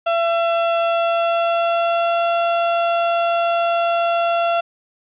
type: tone with pitch glide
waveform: 35% pulse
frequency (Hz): 674 to 681.8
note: E5 to F5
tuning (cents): +38 to -42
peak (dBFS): -14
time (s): 0.06-4.61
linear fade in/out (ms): 10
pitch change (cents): +20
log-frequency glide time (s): 0.82-2.26
effects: resampled to 8000 Hz + 8-bit